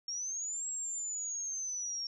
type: linear two-way sweep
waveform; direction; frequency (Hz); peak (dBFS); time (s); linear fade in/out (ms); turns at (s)
sine; up then down; 5490 to 7650 to 5490; -35; 0.08-2.07; 2; 0.68
effects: none